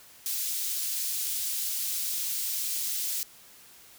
white high-pass noise, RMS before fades -31 dBFS, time 0.26-3.23 s, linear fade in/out 0 ms, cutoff 4000 Hz, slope 12 dB/octave, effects white hiss -53 dBFS RMS until 3.98 s

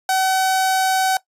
sawtooth tone with notch filter, 758 Hz, F#5, 42 cents sharp, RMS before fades -18 dBFS, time 0.09-1.17 s, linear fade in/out 2 ms, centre 2600 Hz, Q 1.8, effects noise-tail reverb RT60 0.1 s tail -18 dB re dry + resampled to 32000 Hz

